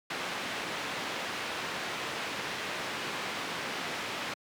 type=low-pass noise; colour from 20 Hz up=white; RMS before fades=-36 dBFS; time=0.1-4.34 s; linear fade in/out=5 ms; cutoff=2700 Hz; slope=12 dB/octave; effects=high-pass 150 Hz 12 dB/octave